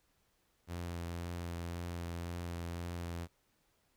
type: tone with vibrato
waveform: sawtooth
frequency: 86 Hz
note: F2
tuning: 26 cents flat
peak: -35 dBFS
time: 0.67-3.28 s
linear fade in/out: 50 ms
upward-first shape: triangle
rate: 1.9 Hz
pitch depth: 19 cents each way
effects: pink hiss -75 dBFS RMS until 3.96 s